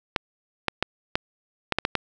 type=clicks; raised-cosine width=0.3 ms; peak=-5 dBFS; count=8; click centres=0.162 / 0.683 / 0.826 / 1.155 / 1.723 / 1.786 / 1.851 / 1.953 s; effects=none